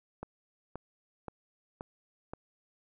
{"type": "click train", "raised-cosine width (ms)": 1, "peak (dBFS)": -25, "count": 5, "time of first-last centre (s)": [0.23, 2.335], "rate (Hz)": 1.9, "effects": []}